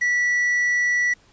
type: tone with quantisation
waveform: triangle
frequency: 1950 Hz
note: B6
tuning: 23 cents flat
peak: -16 dBFS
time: 0.01-1.14 s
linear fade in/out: 10 ms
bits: 7
effects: pink hiss -56 dBFS RMS until 1.32 s + resampled to 16000 Hz